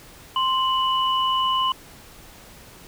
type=tone pair together; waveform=sine; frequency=1046.5 / 2960 Hz; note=C6 / F#7; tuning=0 / 0 cents; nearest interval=octave + tritone; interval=1800 cents; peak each=-20 / -24 dBFS; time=0.36-1.72 s; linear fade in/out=2 ms; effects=pink hiss -46 dBFS RMS until 2.87 s